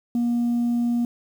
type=tone; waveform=sine; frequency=238.2 Hz; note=A#3; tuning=38 cents sharp; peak=-17 dBFS; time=0.15-1.05 s; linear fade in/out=2 ms; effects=tanh soft clip ceiling -18 dBFS + 8-bit